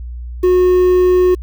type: tone with quantisation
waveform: triangle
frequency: 363.7 Hz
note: F#4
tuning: 30 cents flat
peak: -6 dBFS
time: 0.43-1.35 s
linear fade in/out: 10 ms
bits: 6
effects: added 60 Hz sine -24 dBFS peak until 1.42 s